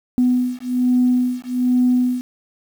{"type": "beating tone pair", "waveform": "sine", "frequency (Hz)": [248.8, 250], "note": ["B3", "B3"], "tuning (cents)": [13, 21], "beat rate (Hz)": 1.2, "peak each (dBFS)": -17, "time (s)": [0.18, 2.21], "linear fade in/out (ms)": 0, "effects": ["tanh soft clip ceiling -7 dBFS", "7-bit"]}